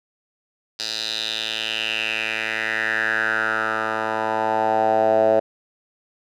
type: tone with band-pass filter sweep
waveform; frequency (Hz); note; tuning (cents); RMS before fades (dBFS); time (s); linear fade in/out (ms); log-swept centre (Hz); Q
10% pulse; 110; A2; 0; -22; 0.79-5.4; 10; 4600 to 610; 4.7
effects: none